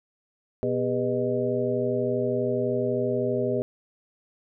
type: harmonic tone with a mistuned harmonic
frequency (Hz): 123.47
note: B2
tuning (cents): 0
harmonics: 1 / 2 / 3 / 4 / 5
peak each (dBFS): -32 / -30 / -27 / -29 / -30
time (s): 0.63-3.62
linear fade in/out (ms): 0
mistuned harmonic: 3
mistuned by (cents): +140
effects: none